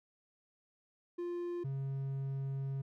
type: tone pair in turn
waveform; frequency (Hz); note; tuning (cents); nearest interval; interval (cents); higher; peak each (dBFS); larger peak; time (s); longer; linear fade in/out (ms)
triangle; 349.2 / 136.12; F4 / C#3; 0 / -31; octave + major third; 1631; first; -34 / -33; second; 1.18-1.64 / 1.64-2.82; second; 10
effects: none